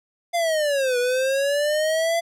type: linear two-way sweep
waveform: square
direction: down then up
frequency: 698.5 to 485.1 to 681 Hz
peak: -20 dBFS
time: 0.33-2.21 s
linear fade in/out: 20 ms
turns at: 0.98 s
effects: low-pass 12000 Hz 12 dB/octave